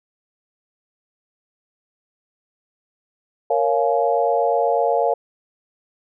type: chord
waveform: sine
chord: Bb minor seventh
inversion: none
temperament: equal with one note detuned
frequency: 466.2 / 554.4 / 698.5 / 843.2 Hz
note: Bb4 / Db5 / F5 / Ab5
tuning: 0 / 0 / 0 / +26 cents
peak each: -21 / -21 / -20 / -24 dBFS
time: 3.5-5.14 s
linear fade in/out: 5 ms
effects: none